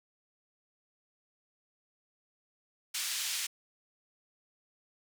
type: band-pass noise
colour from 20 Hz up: white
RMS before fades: -35 dBFS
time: 2.94-3.47 s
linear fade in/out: 10 ms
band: 2100 to 7800 Hz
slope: 12 dB/octave
effects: none